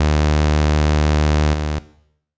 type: tone with level steps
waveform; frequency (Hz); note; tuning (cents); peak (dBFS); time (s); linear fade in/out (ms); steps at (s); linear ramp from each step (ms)
sawtooth; 75.5; D2; +48; -9 / -15; 0-1.79; 5; 1.53; 10
effects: noise-tail reverb RT60 0.7 s tail -17 dB re dry + resampled to 16000 Hz